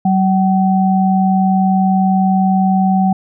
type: tone pair together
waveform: sine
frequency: 190 / 760 Hz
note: F#3 / F#5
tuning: +46 / +46 cents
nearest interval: 2 octaves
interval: 2400 cents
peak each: -11 / -15 dBFS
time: 0.05-3.13 s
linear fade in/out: 5 ms
effects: none